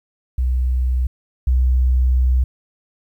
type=tone pair in turn; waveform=sine; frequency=63 / 63.26 Hz; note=B1 / B1; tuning=+35 / +42 cents; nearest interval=unison; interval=7 cents; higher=second; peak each=-15 / -12 dBFS; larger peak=second; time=0.38-1.07 / 1.47-2.44 s; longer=second; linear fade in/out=5 ms; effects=9-bit